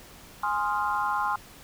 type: chord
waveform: sine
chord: F minor seventh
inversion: first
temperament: equal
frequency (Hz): 830.6 / 1046.5 / 1244.5 / 1396.9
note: Ab5 / C6 / Eb6 / F6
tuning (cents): 0 / 0 / 0 / 0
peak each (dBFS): -29 / -28 / -33 / -32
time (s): 0.43-1.36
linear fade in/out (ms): 5
effects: pink hiss -49 dBFS RMS until 1.63 s